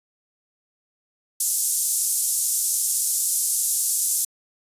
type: band-pass noise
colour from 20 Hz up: pink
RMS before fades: -23 dBFS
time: 1.4-4.25 s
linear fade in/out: 5 ms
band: 7200 to 12000 Hz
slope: 24 dB/octave
effects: resampled to 32000 Hz